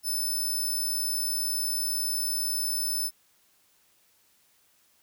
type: tone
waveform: 5% pulse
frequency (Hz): 5274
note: E8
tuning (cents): 0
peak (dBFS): -21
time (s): 0.03-3.11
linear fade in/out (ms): 50
effects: white hiss -65 dBFS RMS until 5.02 s